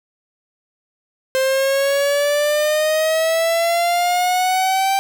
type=exponential sweep; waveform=45% pulse; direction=up; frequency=523.3 to 784 Hz; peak=-15 dBFS; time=1.35-4.99 s; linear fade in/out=0 ms; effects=none